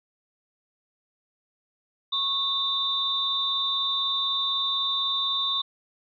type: tone cluster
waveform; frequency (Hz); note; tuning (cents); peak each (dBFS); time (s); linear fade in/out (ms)
sine; 1098 / 3612 / 3908; C#6 / A7 / B7; -17 / +45 / -19; -32 / -25 / -30; 2.12-5.62; 10
effects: none